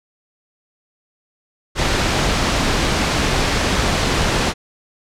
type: noise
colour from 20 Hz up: pink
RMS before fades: -17 dBFS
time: 1.75-4.54 s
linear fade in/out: 50 ms
effects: low-pass 6000 Hz 12 dB/octave